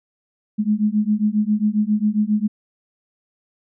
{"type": "beating tone pair", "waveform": "sine", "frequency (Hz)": [207.7, 215.1], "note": ["G#3", "A3"], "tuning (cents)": [0, -39], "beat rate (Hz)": 7.4, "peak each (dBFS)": -19, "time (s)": [0.58, 2.48], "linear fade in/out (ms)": 20, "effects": []}